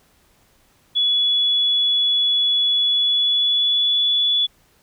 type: tone with pitch glide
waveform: sine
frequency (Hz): 3400 to 3428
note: G#7 to A7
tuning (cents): +40 to -46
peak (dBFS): -15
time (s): 0.95-4.47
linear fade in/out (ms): 20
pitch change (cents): +14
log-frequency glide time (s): 2.68-4.02
effects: pink hiss -58 dBFS RMS until 4.82 s